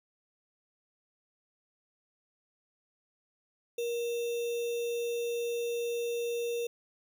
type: tone with sample-and-hold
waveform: sine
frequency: 472.2 Hz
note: A#4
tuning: 22 cents sharp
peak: -30 dBFS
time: 3.78-6.67 s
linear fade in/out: 5 ms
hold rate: 3150 Hz
effects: none